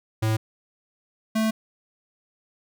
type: tone pair in turn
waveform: square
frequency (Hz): 110 / 220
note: A2 / A3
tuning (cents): 0 / 0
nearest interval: octave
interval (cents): 1200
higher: second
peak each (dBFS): -21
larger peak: neither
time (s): 0.22-0.37 / 1.35-1.51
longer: second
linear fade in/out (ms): 10
effects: none